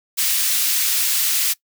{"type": "high-pass noise", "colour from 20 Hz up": "white", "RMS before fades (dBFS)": -19, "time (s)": [0.17, 1.54], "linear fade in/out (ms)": 20, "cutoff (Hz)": 2200, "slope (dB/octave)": 12, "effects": ["noise-tail reverb RT60 0.1 s tail -21 dB re dry"]}